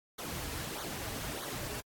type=noise with flanger; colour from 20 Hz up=pink; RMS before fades=-40 dBFS; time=0.18-1.81 s; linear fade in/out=10 ms; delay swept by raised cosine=0.38 to 5.78 ms; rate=1.6 Hz; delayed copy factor=-0.75; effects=AAC 64 kbps